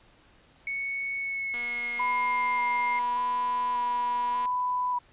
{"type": "tone with pitch glide", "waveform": "sine", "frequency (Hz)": [2217, 2114], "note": ["C#7", "C7"], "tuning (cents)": [0, 17], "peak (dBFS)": -29, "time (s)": [0.67, 2.99], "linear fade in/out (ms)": 2, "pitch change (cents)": -83, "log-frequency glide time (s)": [1.17, 2.44]}
{"type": "click train", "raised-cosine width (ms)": 0.3, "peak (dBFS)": -28, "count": 698, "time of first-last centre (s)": [1.54, 4.456], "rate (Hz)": 239}
{"type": "tone with vibrato", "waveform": "sine", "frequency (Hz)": 987.8, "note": "B5", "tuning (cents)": 0, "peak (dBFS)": -25, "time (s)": [1.99, 4.99], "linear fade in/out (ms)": 10, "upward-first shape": "square", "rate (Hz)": 0.85, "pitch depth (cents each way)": 13}
{"effects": ["pink hiss -59 dBFS RMS until 5.12 s", "resampled to 8000 Hz"]}